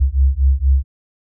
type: beating tone pair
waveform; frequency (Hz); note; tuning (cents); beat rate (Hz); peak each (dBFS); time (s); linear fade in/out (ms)
sine; 65.41 / 69.61; C2 / C#2; 0 / +8; 4.2; -14; 0-0.84; 20
effects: none